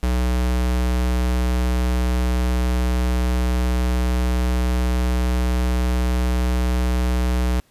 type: tone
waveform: square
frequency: 61.74 Hz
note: B1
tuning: in tune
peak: -18 dBFS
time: 0.03-7.6 s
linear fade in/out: 0 ms
effects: pink hiss -59 dBFS RMS until 7.7 s + resampled to 32000 Hz